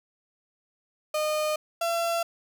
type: tone pair in turn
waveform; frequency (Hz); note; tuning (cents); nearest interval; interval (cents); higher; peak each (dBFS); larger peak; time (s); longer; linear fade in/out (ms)
35% pulse; 612 / 676.8; D#5 / E5; -29 / +45; major second; 174; second; -23; neither; 1.14-1.56 / 1.81-2.23; neither; 5
effects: none